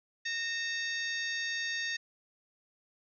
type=harmonic tone with a mistuned harmonic; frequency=922 Hz; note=A#5; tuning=19 cents flat; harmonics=2 / 3 / 4 / 5 / 6 / 7; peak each=-34 / -42 / -40 / -44 / -44 / -45 dBFS; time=0.25-1.97 s; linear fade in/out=10 ms; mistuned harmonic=3; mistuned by=-84 cents; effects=none